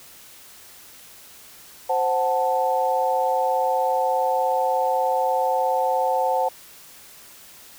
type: chord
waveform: sine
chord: F# diminished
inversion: second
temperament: equal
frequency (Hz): 523.3 / 740 / 880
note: C5 / F#5 / A5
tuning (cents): 0 / 0 / 0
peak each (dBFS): -23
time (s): 1.89-6.49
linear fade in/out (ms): 10
effects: white hiss -46 dBFS RMS until 7.78 s